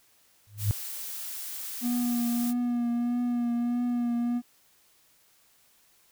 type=tone with exponential growth; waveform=sine; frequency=103.83 Hz; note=G#2; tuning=in tune; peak=-18 dBFS; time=0.47-0.71 s; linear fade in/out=0 ms; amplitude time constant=52 ms
type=noise; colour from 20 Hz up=blue; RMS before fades=-37 dBFS; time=0.57-2.54 s; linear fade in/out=50 ms
type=tone with vibrato; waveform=triangle; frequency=240.4 Hz; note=B3; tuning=46 cents flat; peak=-23 dBFS; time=1.81-4.42 s; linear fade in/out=50 ms; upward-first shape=triangle; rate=1.6 Hz; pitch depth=28 cents each way
effects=white hiss -63 dBFS RMS until 6.11 s